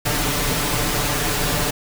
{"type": "noise with comb filter", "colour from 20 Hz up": "pink", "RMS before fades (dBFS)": -21, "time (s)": [0.05, 1.71], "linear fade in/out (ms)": 10, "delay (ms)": 6.8, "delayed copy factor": 0.75, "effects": []}